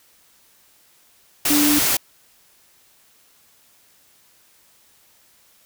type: tone in noise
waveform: sine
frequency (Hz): 293.7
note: D4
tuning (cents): 0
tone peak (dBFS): -16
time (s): 1.5-1.79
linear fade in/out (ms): 5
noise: white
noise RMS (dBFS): -19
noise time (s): 1.45-1.97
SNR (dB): 0
effects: white hiss -56 dBFS RMS until 5.65 s